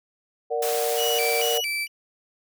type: chord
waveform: sine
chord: Bb augmented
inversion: none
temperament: equal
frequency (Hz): 466.2 / 587.3 / 740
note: Bb4 / D5 / F#5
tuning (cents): 0 / 0 / 0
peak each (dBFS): -25 / -29 / -29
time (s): 0.5-1.61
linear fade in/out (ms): 20
type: high-pass noise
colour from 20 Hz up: white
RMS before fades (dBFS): -30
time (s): 0.62-1.58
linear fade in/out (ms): 5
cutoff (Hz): 450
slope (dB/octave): 48
type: tone with vibrato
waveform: 35% pulse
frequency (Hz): 2609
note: E7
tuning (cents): -18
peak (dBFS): -23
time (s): 0.96-1.88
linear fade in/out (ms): 50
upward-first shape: square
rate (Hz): 2.2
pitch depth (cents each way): 200
effects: none